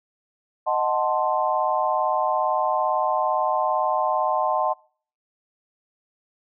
sine chord, D# diminished seventh, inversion none, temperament equal, 622.3 / 740 / 880 / 1046.5 Hz, D#5 / F#5 / A5 / C6, 0 / 0 / 0 / 0 cents, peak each -25 dBFS, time 0.66-4.74 s, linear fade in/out 20 ms, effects noise-tail reverb RT60 0.5 s tail -26 dB re dry

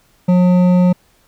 triangle tone with hard clipping, 180 Hz, F#3, 47 cents flat, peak -10 dBFS, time 0.28-0.93 s, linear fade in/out 10 ms, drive 13 dB, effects pink hiss -55 dBFS RMS until 1.27 s

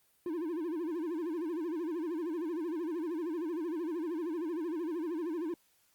triangle tone with vibrato, 329.6 Hz, E4, in tune, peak -31 dBFS, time 0.26-5.54 s, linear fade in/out 2 ms, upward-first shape sine, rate 13 Hz, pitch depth 150 cents each way, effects white hiss -70 dBFS RMS until 5.94 s + Opus 32 kbps

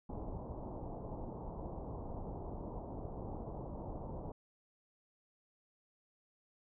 pink low-pass noise, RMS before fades -44 dBFS, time 0.09-4.32 s, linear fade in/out 5 ms, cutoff 960 Hz, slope 48 dB/octave, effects none

